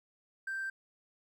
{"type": "tone with hard clipping", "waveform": "triangle", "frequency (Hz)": 1568, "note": "G6", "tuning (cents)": 0, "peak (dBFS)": -35, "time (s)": [0.47, 0.7], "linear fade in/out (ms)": 5, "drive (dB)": 4, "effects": []}